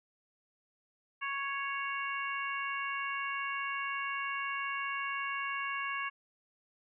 harmonic tone, 554.4 Hz, C#5, in tune, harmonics 2 / 3 / 4 / 5, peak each -37 / -39 / -40 / -41 dBFS, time 1.21-6.1 s, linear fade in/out 20 ms, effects none

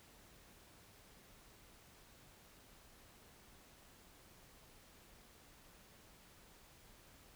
silence, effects pink hiss -63 dBFS RMS until 7.35 s

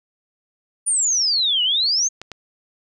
sine exponential two-way sweep, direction down then up, 9570 to 2859 to 6550 Hz, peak -16 dBFS, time 0.86-2.09 s, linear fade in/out 20 ms, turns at 1.63 s
clicks, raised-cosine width 0.2 ms, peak -16 dBFS, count 2, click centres 2.216 / 2.317 s
effects none

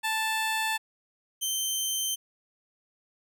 15% pulse tone pair in turn, 880 / 3110 Hz, A5 / G7, 0 / -14 cents, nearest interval octave + minor seventh, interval 2186 cents, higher second, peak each -20 / -20 dBFS, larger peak neither, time 0.03-0.78 / 1.41-2.16 s, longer neither, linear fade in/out 20 ms, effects none

